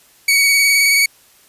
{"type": "tone with vibrato", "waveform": "sawtooth", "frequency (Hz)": 2246, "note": "C#7", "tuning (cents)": 22, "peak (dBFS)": -7, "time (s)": [0.28, 1.06], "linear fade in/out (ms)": 5, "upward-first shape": "square", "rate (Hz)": 19, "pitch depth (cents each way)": 20, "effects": ["white hiss -50 dBFS RMS until 1.48 s", "resampled to 32000 Hz"]}